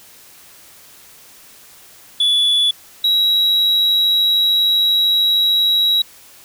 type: tone pair in turn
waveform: sine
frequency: 3434 / 3869 Hz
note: A7 / B7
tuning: -43 / -36 cents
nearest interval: major second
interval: 207 cents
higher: second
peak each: -9 dBFS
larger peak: neither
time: 2.2-2.71 / 3.04-6.02 s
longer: second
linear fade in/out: 5 ms
effects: tanh soft clip ceiling -11 dBFS + white hiss -44 dBFS RMS until 6.44 s